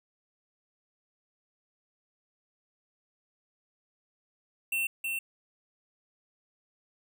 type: tone with echo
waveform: square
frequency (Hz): 2700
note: E7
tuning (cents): +41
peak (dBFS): -28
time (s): 4.72-4.87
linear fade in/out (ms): 5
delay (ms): 320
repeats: 1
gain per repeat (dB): -3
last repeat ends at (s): 5.19
effects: none